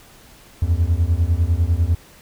triangle beating tone pair, 79.3 / 89.3 Hz, D#2 / F2, +33 / +39 cents, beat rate 10 Hz, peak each -16 dBFS, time 0.62-1.95 s, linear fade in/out 5 ms, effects pink hiss -47 dBFS RMS until 2.21 s

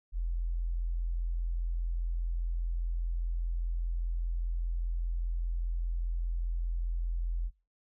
sine tone, 42.48 Hz, F1, 47 cents flat, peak -29 dBFS, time 0.12-7.51 s, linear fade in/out 50 ms, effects noise-tail reverb RT60 0.3 s tail -23 dB re dry

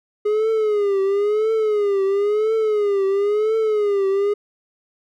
triangle tone with vibrato, 415.3 Hz, G#4, in tune, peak -14 dBFS, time 0.25-4.34 s, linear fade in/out 10 ms, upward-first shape triangle, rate 0.98 Hz, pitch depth 130 cents each way, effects none

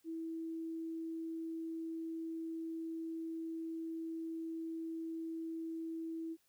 sine tone, 326.5 Hz, E4, 17 cents flat, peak -39 dBFS, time 0.04-6.37 s, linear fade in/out 50 ms, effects white hiss -75 dBFS RMS until 6.48 s

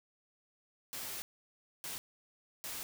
white noise bursts at uneven times, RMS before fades -42 dBFS, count 3, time 0.93-1.22 / 1.84-1.98 / 2.64-2.83 s, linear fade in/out 0 ms, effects none

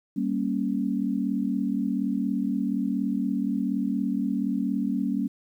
sine chord, G diminished, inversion none, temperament equal, 196 / 233.1 / 277.2 Hz, G3 / Bb3 / Db4, 0 / 0 / 0 cents, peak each -28 / -28 / -28 dBFS, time 0.16-5.28 s, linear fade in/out 10 ms, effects 10-bit

